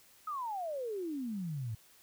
sine exponential sweep, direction down, 1290 to 104.7 Hz, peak -35 dBFS, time 0.27-1.75 s, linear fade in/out 5 ms, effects white hiss -62 dBFS RMS until 2.02 s

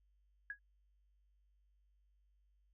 sine tone with exponential decay, 1661.2 Hz, G#6, in tune, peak -37 dBFS, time 0.5-0.59 s, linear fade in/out 2 ms, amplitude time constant 19 ms, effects added 50 Hz sine -70 dBFS peak until 2.73 s

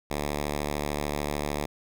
5% pulse tone, 73.42 Hz, D2, in tune, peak -17 dBFS, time 0.1-1.66 s, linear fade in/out 10 ms, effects none

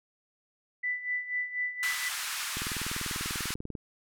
sine tone with tremolo, 1986 Hz, B6, 9 cents sharp, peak -27 dBFS, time 0.83-2.09 s, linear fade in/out 10 ms, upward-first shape sine, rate 4.1 Hz, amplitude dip 75%
pink band-pass noise, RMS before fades -35 dBFS, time 1.83-3.54 s, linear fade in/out 0 ms, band 1200 to 13000 Hz, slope 24 dB/octave
click train, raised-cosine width 3 ms, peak -25 dBFS, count 25, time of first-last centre 2.57-3.752 s, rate 20.3 Hz
effects none

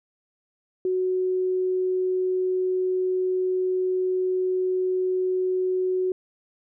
sine tone, 370 Hz, F#4, in tune, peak -21 dBFS, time 0.85-6.12 s, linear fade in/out 2 ms, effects none

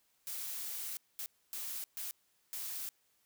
blue noise bursts at uneven times, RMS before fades -41 dBFS, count 5, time 0.27-0.97 / 1.19-1.26 / 1.53-1.84 / 1.97-2.11 / 2.53-2.89 s, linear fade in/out 0 ms, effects white hiss -74 dBFS RMS until 3.25 s

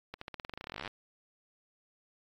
accelerating click train, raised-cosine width 0.3 ms, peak -24 dBFS, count 25, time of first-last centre 0.14-0.877 s, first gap 74 ms, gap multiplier 0.91, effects AAC 32 kbps

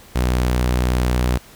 sawtooth tone, 61.74 Hz, B1, in tune, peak -12 dBFS, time 0.15-1.38 s, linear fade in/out 10 ms, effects pink hiss -45 dBFS RMS until 1.55 s

